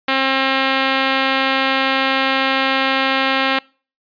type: tone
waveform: 5% pulse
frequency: 267.3 Hz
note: C4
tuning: 37 cents sharp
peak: -3 dBFS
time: 0.08-3.59 s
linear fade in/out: 5 ms
effects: noise-tail reverb RT60 0.4 s tail -26 dB re dry + resampled to 11025 Hz